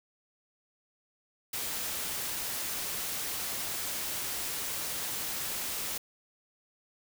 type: noise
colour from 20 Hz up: white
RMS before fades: -35 dBFS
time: 1.53-5.98 s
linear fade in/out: 5 ms
effects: none